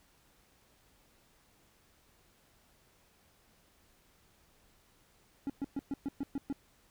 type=tone bursts; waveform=triangle; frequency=278 Hz; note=C#4; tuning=5 cents sharp; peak=-30 dBFS; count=8; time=5.47-6.526 s; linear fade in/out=0 ms; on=27 ms; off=120 ms; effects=pink hiss -67 dBFS RMS until 6.9 s